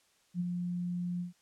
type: tone with ADSR envelope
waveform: sine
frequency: 176.6 Hz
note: F3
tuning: 20 cents sharp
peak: -28 dBFS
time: 0.34-1.33 s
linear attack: 61 ms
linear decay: 25 ms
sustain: -4 dB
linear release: 130 ms
effects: white hiss -69 dBFS RMS until 1.41 s + low-pass 9000 Hz 12 dB/octave